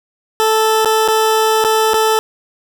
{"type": "tone with dropouts", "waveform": "20% pulse", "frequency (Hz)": 439, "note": "A4", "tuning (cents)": -4, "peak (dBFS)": -6, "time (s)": [0.4, 2.19], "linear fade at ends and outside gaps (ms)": 0, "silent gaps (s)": [[0.847, 0.857], [1.078, 1.084], [1.64, 1.648], [1.935, 1.942]], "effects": []}